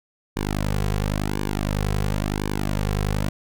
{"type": "tone with flanger", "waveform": "sawtooth", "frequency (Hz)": 50.8, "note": "G#1", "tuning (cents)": -38, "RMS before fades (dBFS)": -24, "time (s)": [0.36, 3.29], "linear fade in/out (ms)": 5, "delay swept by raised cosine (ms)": [1.5, 3.4], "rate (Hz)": 0.95, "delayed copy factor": -0.9, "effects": []}